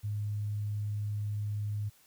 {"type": "tone", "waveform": "sine", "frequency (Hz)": 104.2, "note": "G#2", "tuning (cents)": 6, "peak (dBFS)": -31, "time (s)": [0.03, 1.9], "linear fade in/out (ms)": 20, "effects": ["white hiss -63 dBFS RMS until 2.06 s"]}